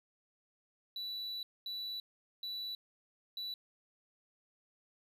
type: tone bursts at uneven times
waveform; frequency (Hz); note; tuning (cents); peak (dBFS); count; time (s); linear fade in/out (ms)
triangle; 3951; B7; 0; -37; 4; 0.96-1.43 / 1.66-2 / 2.43-2.75 / 3.37-3.54; 2
effects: none